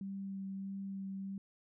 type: tone with vibrato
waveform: sine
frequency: 194.7 Hz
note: G3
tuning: 12 cents flat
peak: -39 dBFS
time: 0.01-1.38 s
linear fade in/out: 2 ms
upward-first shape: sine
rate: 1.6 Hz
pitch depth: 11 cents each way
effects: none